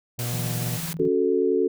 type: harmonic tone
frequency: 120.4 Hz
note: B2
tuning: 44 cents flat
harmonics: 1 / 2 / 3 / 4 / 5 / 6 / 7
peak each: -27 / -39 / -44 / -43 / -43 / -44 / -51 dBFS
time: 0.18-0.78 s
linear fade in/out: 20 ms
type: high-pass noise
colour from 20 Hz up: white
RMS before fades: -33 dBFS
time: 0.19-0.93 s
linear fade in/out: 0 ms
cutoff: 140 Hz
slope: 12 dB/octave
type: tone with tremolo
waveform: sine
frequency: 164.9 Hz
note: E3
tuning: 1 cent sharp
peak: -28 dBFS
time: 0.33-1.08 s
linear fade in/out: 5 ms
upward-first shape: square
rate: 18 Hz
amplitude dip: 65%
type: chord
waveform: sine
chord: F# minor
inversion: second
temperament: equal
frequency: 277.2 / 370 / 440 Hz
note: C#4 / F#4 / A4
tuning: 0 / 0 / 0 cents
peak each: -26 / -22 / -22 dBFS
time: 0.99-1.68 s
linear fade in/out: 10 ms
effects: none